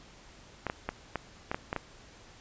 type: clicks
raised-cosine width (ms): 0.5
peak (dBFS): -16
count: 8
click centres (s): 0.667 / 0.699 / 0.89 / 1.157 / 1.515 / 1.545 / 1.729 / 1.763
effects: pink hiss -54 dBFS RMS until 2.4 s + resampled to 16000 Hz